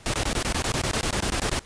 pink noise bursts, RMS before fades -25 dBFS, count 16, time 0.06-1.592 s, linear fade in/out 0 ms, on 77 ms, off 20 ms, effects pink hiss -49 dBFS RMS until 1.65 s + resampled to 22050 Hz

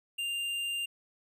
triangle tone with tanh clipping, 2794 Hz, F7, in tune, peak -33 dBFS, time 0.18-0.86 s, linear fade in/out 10 ms, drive 15 dB, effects none

